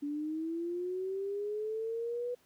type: linear sweep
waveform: sine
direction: up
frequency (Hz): 285.7 to 493.3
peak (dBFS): -33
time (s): 0.02-2.35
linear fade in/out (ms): 10
effects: pink hiss -68 dBFS RMS until 2.45 s + high-pass 100 Hz 12 dB/octave